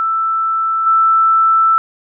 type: tone with level steps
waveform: sine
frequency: 1325 Hz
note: E6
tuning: 9 cents sharp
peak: -13 / -8 dBFS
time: 0-1.78 s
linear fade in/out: 0 ms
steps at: 0.86 s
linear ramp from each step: 10 ms
effects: none